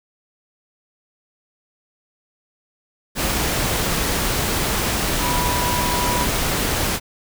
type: tone in noise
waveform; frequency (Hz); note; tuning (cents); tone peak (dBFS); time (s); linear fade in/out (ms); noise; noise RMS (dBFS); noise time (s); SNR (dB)
sine; 978; B5; -17; -23; 5.19-6.27; 50; pink; -21; 3.15-7; -5
effects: none